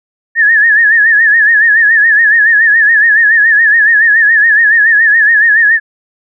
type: tone with vibrato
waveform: sine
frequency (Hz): 1760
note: A6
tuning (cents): 0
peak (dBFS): -4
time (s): 0.35-5.8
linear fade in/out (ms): 50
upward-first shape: sine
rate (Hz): 7.1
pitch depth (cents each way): 100
effects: none